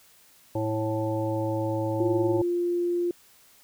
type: harmonic tone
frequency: 109.5 Hz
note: A2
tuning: 8 cents flat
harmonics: 1 / 3 / 5 / 7 / 8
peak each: -30 / -29 / -30 / -42 / -35 dBFS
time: 0.55-2.42 s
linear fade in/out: 5 ms
type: tone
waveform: sine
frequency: 349.2 Hz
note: F4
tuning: in tune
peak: -23 dBFS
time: 2-3.11 s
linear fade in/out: 2 ms
effects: white hiss -57 dBFS RMS until 3.63 s